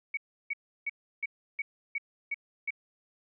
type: tone bursts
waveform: sine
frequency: 2247 Hz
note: C#7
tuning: 23 cents sharp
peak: -29 dBFS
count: 8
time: 0.14-2.706 s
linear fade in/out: 5 ms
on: 32 ms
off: 330 ms
effects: none